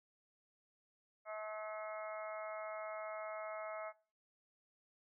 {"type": "harmonic tone with a mistuned harmonic", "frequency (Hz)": 214.9, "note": "A3", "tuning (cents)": -41, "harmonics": [3, 4, 5, 6, 7, 8, 9, 10], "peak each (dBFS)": [-44, -54, -55, -49, -61, -62, -63, -53], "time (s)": [1.25, 3.93], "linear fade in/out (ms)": 50, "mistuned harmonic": 8, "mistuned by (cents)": -27, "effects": ["noise-tail reverb RT60 0.4 s tail -20 dB re dry"]}